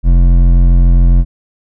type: tone with hard clipping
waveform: sine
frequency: 43.65 Hz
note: F1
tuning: in tune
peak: -6 dBFS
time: 0.03-1.25 s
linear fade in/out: 50 ms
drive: 10 dB
effects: none